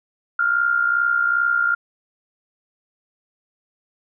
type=tone with amplitude modulation; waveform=sine; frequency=1402 Hz; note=F6; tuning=6 cents sharp; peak=-13 dBFS; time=0.39-1.75 s; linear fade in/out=5 ms; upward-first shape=sine; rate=62.5 Hz; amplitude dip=65%; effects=none